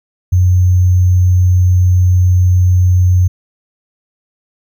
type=tone with sample-and-hold; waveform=sine; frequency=90.7 Hz; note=F#2; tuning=34 cents flat; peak=-6 dBFS; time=0.32-3.28 s; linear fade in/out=10 ms; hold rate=6300 Hz; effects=none